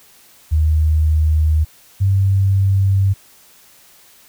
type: tone pair in turn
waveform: sine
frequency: 77.78 / 97.32 Hz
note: D#2 / G2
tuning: 0 / -12 cents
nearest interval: major third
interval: 388 cents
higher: second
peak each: -11 dBFS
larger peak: neither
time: 0.51-1.65 / 2-3.14 s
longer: neither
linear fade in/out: 20 ms
effects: white hiss -48 dBFS RMS until 4.28 s